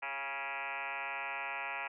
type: tone with frequency modulation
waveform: sine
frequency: 1661.2 Hz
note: G#6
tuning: in tune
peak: -36 dBFS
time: 0.02-1.88 s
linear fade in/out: 10 ms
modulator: 139 Hz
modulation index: 6.9
effects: none